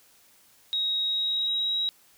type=tone with pitch glide; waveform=sine; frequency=3790 to 3843 Hz; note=A#7 to B7; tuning=+28 to -48 cents; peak=-24 dBFS; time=0.73-1.89 s; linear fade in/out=0 ms; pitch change=+24 cents; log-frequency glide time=1.04-1.77 s; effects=white hiss -59 dBFS RMS until 2.17 s